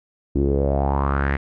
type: tone with low-pass filter sweep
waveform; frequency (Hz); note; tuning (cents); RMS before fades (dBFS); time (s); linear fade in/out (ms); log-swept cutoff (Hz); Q
sawtooth; 69.3; C#2; 0; -20; 0.35-1.37; 10; 310 to 2000; 5
effects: none